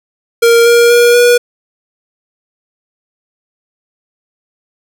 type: tone with pitch steps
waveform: square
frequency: 466.2 / 471.9 / 477.6 / 483.5 Hz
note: A#4 / A#4 / A#4 / B4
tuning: 0 / +21 / +42 / -37 cents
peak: -5 dBFS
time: 0.42-1.38 s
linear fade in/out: 10 ms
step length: 240 ms
effects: none